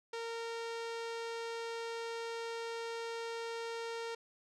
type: tone with low-pass filter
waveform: sawtooth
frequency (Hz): 460.7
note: A#4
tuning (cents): -20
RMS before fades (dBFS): -41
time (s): 0.13-4.15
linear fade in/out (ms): 5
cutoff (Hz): 5700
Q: 1
effects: none